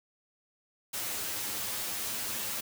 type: noise with comb filter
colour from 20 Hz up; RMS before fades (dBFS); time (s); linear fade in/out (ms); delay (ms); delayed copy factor
white; -35; 0.93-2.61; 10; 9.6; +0.9
effects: none